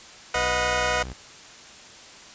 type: chord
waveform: 15% pulse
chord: B major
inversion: none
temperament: equal with one note detuned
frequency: 493.9 / 622.3 / 725.2 Hz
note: B4 / D#5 / F#5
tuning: 0 / 0 / -35 cents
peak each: -20 dBFS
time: 0.34-1.03 s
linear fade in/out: 5 ms
type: tone with vibrato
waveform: sawtooth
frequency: 61.74 Hz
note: B1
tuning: in tune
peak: -30 dBFS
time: 0.35-1.13 s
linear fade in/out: 0 ms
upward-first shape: sine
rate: 10 Hz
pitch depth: 110 cents each way
effects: white hiss -45 dBFS RMS until 2.34 s + resampled to 16000 Hz